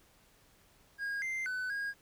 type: tone with pitch steps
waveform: triangle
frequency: 1631 / 2086 / 1505 / 1633 Hz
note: G#6 / C7 / F#6 / G#6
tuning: -32 / -6 / +29 / -30 cents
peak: -32 dBFS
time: 0.98-1.94 s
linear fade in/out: 50 ms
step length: 240 ms
effects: pink hiss -65 dBFS RMS until 2.01 s